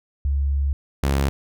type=tone pair in turn; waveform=sine / sawtooth; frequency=69.8 / 69 Hz; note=C#2 / C#2; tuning=+13 / -7 cents; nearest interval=unison; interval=20 cents; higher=first; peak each=-18 / -14 dBFS; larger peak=second; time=0.25-0.73 / 1.03-1.29 s; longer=first; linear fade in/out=0 ms; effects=none